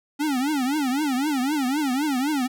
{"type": "tone with vibrato", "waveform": "square", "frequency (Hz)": 277.4, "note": "C#4", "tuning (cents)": 1, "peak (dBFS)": -22, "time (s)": [0.19, 2.48], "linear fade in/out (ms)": 20, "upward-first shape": "triangle", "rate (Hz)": 3.9, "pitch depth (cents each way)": 230, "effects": []}